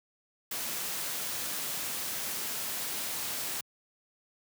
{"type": "noise", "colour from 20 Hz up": "white", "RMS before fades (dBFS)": -35, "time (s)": [0.51, 3.61], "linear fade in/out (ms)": 5, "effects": ["high-pass 100 Hz 12 dB/octave"]}